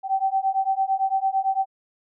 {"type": "beating tone pair", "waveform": "sine", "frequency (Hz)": [768, 776.9], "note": ["G5", "G5"], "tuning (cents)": [-36, -16], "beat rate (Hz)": 8.9, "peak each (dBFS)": -23, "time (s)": [0.03, 1.66], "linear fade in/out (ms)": 50, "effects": []}